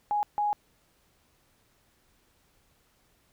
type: tone bursts at uneven times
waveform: sine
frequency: 830.6 Hz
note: G#5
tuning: in tune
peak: -24 dBFS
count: 2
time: 0.11-0.23 / 0.38-0.53 s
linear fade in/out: 0 ms
effects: pink hiss -67 dBFS RMS until 3.32 s